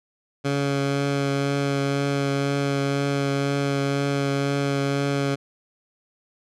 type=tone with vibrato; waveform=15% pulse; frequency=140 Hz; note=C#3; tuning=18 cents sharp; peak=-15 dBFS; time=0.44-5.36 s; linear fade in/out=20 ms; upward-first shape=triangle; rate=2 Hz; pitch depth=13 cents each way; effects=low-pass 7000 Hz 12 dB/octave